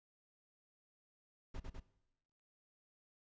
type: noise with echo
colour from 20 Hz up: brown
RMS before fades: -43 dBFS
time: 1.54-1.6 s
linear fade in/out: 10 ms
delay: 100 ms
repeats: 2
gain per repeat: -2 dB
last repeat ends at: 1.8 s
effects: noise-tail reverb RT60 0.9 s tail -18 dB re dry + resampled to 16000 Hz